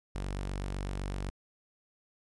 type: tone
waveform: sawtooth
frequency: 47.88 Hz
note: G1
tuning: 40 cents flat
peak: -30 dBFS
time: 0.15-1.3 s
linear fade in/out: 0 ms
effects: resampled to 24000 Hz + 12-bit